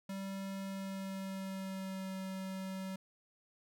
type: tone with pitch glide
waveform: square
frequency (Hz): 194.3 to 190.08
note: G3 to F#3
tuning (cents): -15 to +47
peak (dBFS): -40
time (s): 0.09-2.96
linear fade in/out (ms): 5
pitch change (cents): -38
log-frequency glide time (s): 0.63-2.15
effects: none